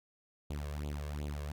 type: tone with flanger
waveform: sawtooth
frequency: 73.42 Hz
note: D2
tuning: in tune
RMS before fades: -39 dBFS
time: 0.5-1.52 s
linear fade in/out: 5 ms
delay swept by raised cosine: 0.27 to 1.87 ms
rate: 2.7 Hz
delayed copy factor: +0.85
effects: none